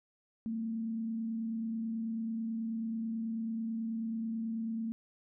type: tone with frequency modulation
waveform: sine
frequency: 225.2 Hz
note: A3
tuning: 40 cents sharp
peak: -33 dBFS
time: 0.46-4.92 s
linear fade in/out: 0 ms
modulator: 29.2 Hz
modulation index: 0.24
effects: none